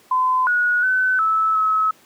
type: tone with pitch steps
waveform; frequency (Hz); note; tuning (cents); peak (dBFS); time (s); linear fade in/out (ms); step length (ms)
sine; 1021 / 1456 / 1514 / 1306 / 1288; C6 / F#6 / F#6 / E6 / E6; -43 / -28 / +39 / -17 / -41; -15; 0.11-1.91; 5; 360
effects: pink hiss -52 dBFS RMS until 2.05 s + high-pass 200 Hz 12 dB/octave